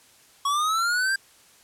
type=linear sweep; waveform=square; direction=up; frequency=1106 to 1603 Hz; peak=-22 dBFS; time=0.45-1.16 s; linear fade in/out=5 ms; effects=white hiss -55 dBFS RMS until 1.63 s + low-pass 11000 Hz 12 dB/octave